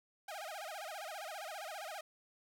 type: tone with vibrato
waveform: sawtooth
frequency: 711 Hz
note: F5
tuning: 31 cents sharp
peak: -39 dBFS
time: 0.28-2.01 s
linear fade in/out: 5 ms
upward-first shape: sine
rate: 15 Hz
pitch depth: 260 cents each way
effects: none